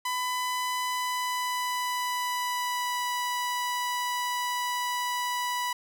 sawtooth tone with pitch glide, 1000 to 984 Hz, B5 to B5, +21 to -7 cents, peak -24 dBFS, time 0.05-5.73 s, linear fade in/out 5 ms, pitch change -28 cents, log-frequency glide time 0.85-3.06 s, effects none

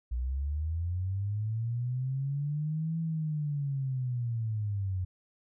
sine linear two-way sweep, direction up then down, 58.5 to 164.81 to 90.2 Hz, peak -29 dBFS, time 0.11-5.05 s, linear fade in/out 10 ms, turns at 2.99 s, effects none

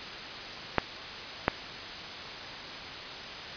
clicks, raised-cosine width 0.5 ms, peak -6 dBFS, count 2, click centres 0.783 / 1.481 s, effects white hiss -39 dBFS RMS until 3.56 s + resampled to 11025 Hz

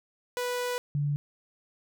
sawtooth / sine tone pair in turn, 492.3 / 144.93 Hz, B4 / D3, -6 / -23 cents, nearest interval octave + major sixth, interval 2117 cents, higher first, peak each -25 dBFS, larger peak neither, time 0.37-0.78 / 0.95-1.16 s, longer first, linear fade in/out 0 ms, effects none

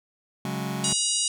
sawtooth chord, C# suspended fourth, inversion none, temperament just, 138.59 / 184.79 / 207.9 Hz, C#3 / F#3 / G#3, 0 / -2 / +2 cents, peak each -28 dBFS, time 0.45-0.93 s, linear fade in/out 2 ms
harmonic tone, 958 Hz, A#5, 47 cents sharp, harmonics 3 / 4 / 5 / 6 / 7 / 8 / 9 / 10, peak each -31 / -31 / -31 / -31 / -31 / -31 / -31 / -31 dBFS, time 0.84-1.28 s, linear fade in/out 2 ms
effects none

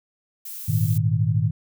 violet noise, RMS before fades -35 dBFS, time 0.45-0.98 s, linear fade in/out 5 ms
sine chord, Ab suspended second, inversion none, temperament just, 103.83 / 116.8 / 155.74 Hz, Ab2 / Bb2 / Eb3, 0 / +4 / +2 cents, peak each -22 / -22 / -23 dBFS, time 0.68-1.51 s, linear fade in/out 10 ms
effects none

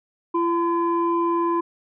sine tone pair together, 339.8 / 1018.2 Hz, F4 / C6, -47 / -47 cents, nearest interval octave + perfect fifth, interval 1900 cents, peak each -20 / -21 dBFS, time 0.34-1.61 s, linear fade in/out 10 ms, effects tanh soft clip ceiling -13 dBFS

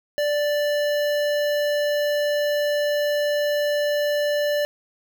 square tone with notch filter, 587 Hz, D5, 1 cent flat, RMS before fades -22 dBFS, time 0.18-4.65 s, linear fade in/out 0 ms, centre 8600 Hz, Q 1, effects none

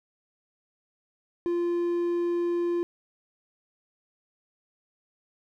triangle tone, 346.4 Hz, F4, 14 cents flat, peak -22 dBFS, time 1.46-2.83 s, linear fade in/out 0 ms, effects none

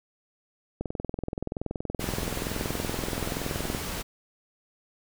click train, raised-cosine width 2 ms, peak -17 dBFS, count 63, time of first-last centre 0.81-3.748 s, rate 21.1 Hz
pink noise, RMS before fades -34 dBFS, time 1.99-4.03 s, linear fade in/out 20 ms
effects none

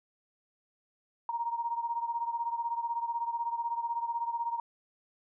sine beating tone pair, 932.3 / 948.3 Hz, A#5 / A#5, 0 / +29 cents, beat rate 16 Hz, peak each -32 / -36 dBFS, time 1.29-4.6 s, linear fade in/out 2 ms, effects none

